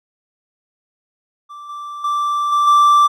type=tone with level steps; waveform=triangle; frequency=1172 Hz; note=D6; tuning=4 cents flat; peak=-30 / -25 / -14 / -10 / -6 dBFS; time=1.49-3.08 s; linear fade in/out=20 ms; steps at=1.69 / 2.04 / 2.52 / 2.67 s; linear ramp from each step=5 ms; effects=none